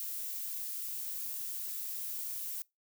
violet noise, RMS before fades -39 dBFS, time 0-2.62 s, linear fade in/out 0 ms, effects noise-tail reverb RT60 0.2 s tail -23 dB re dry

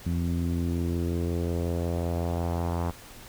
sawtooth tone with low-pass filter sweep, 85.5 Hz, F2, 36 cents flat, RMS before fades -28 dBFS, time 0.06-2.91 s, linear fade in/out 5 ms, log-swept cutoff 210 to 1000 Hz, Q 2.2, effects pink hiss -47 dBFS RMS until 3.28 s

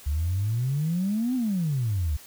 sine exponential two-way sweep, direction up then down, 69.7 to 261.6 to 69.7 Hz, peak -22 dBFS, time 0.06-2.17 s, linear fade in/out 10 ms, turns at 1.35 s, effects tanh soft clip ceiling -18 dBFS + white hiss -48 dBFS RMS until 2.26 s

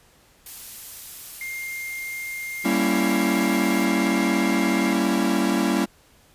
blue noise, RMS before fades -37 dBFS, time 0.46-3.85 s, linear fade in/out 2 ms
triangle tone, 2115 Hz, C7, 18 cents sharp, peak -28 dBFS, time 1.41-4.93 s, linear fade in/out 2 ms
45% pulse chord, G diminished seventh, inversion none, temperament equal with one note detuned, 196 / 233.1 / 277.2 / 334.4 Hz, G3 / Bb3 / Db4 / Fb4, 0 / 0 / 0 / +25 cents, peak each -25 dBFS, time 2.64-5.86 s, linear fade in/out 20 ms
effects pink hiss -56 dBFS RMS until 6.34 s + resampled to 32000 Hz

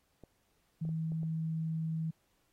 clicks, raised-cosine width 2 ms, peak -37 dBFS, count 5, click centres 0.237 / 0.852 / 0.891 / 1.12 / 1.232 s
sine tone, 160.8 Hz, E3, 43 cents flat, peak -32 dBFS, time 0.81-2.11 s, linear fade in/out 10 ms
effects pink hiss -75 dBFS RMS until 2.52 s + AAC 48 kbps

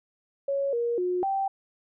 sine tone with pitch steps, 555 / 472.3 / 360.7 / 780 Hz, C#5 / A#4 / F#4 / G5, +2 / +23 / -44 / -9 cents, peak -24 dBFS, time 0.48-1.48 s, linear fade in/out 5 ms, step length 250 ms, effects none

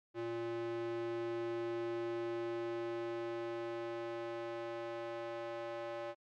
square tone with high-pass filter sweep, 116.3 Hz, A#2, 4 cents flat, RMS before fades -40 dBFS, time 0.14-6.15 s, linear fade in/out 50 ms, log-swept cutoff 290 to 510 Hz, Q 2.7, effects low-pass 3000 Hz 12 dB/octave + MP3 96 kbps

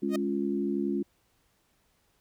sine chord, Db major, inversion second, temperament equal, 207.7 / 277.2 / 349.2 Hz, Ab3 / Db4 / F4, 0 / 0 / 0 cents, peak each -31 dBFS, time 0.02-1.03 s, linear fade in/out 10 ms
sawtooth tone with exponential growth, 620 Hz, D#5, 6 cents flat, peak -25 dBFS, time 0.08-0.16 s, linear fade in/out 5 ms, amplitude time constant 17 ms
effects pink hiss -70 dBFS RMS until 2.2 s

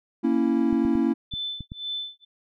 triangle chord, A# diminished, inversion none, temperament equal, 233.1 / 277.2 / 329.6 Hz, A#3 / C#4 / E4, 0 / 0 / 0 cents, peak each -22 dBFS, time 0.23-1.14 s, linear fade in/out 20 ms
clicks, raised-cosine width 5 ms, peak -23 dBFS, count 6, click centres 0.728 / 0.851 / 0.954 / 1.338 / 1.607 / 1.719 s
sine tone with tremolo, 3520 Hz, A7, in tune, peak -27 dBFS, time 1.31-2.25 s, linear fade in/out 10 ms, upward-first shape sine, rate 2 Hz, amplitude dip 100%
effects none

